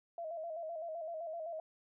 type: tone with vibrato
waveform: sine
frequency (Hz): 655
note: E5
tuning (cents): -11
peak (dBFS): -39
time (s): 0.18-1.6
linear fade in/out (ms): 2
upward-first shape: square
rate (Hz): 7.8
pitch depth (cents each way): 65
effects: none